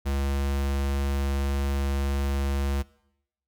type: tone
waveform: square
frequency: 69.3 Hz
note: C#2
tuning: in tune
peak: -25 dBFS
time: 0.05-2.83 s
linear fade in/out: 20 ms
effects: noise-tail reverb RT60 0.8 s tail -21 dB re dry